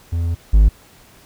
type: tone pair in turn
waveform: triangle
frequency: 84.5 / 51.9 Hz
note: E2 / G#1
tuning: +43 / 0 cents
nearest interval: minor sixth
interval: 843 cents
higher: first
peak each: -15 / -5 dBFS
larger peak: second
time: 0.12-0.35 / 0.53-0.69 s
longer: first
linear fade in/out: 10 ms
effects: pink hiss -48 dBFS RMS until 1.25 s